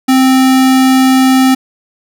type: tone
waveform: square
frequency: 261.6 Hz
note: C4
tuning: in tune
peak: -6 dBFS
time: 0.08-1.55 s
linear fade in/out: 10 ms
effects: none